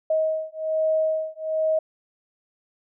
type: beating tone pair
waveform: sine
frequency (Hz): 631 / 632.2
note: D#5 / D#5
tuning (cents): +24 / +27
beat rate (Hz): 1.2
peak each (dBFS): -24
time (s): 0.1-1.79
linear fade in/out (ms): 5
effects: none